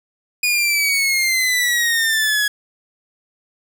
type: exponential sweep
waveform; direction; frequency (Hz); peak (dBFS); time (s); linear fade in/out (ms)
sawtooth; down; 2465 to 1668; -12; 0.43-2.48; 5
effects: 7-bit